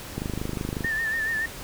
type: click train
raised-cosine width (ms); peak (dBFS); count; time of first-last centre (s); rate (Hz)
3; -16; 18; 0.18-0.847; 25.5
type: tone with vibrato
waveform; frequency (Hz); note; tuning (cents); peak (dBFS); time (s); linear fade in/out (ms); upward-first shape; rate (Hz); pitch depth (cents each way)
sine; 1788; A6; +27; -24; 0.84-1.46; 5; sine; 7; 54
effects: pink hiss -39 dBFS RMS until 1.63 s